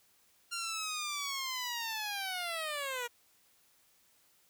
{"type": "linear sweep", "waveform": "10% pulse", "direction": "down", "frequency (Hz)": [1396.9, 470], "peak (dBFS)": -27, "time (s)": [0.51, 3.08], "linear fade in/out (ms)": 20, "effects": ["white hiss -68 dBFS RMS until 4.49 s"]}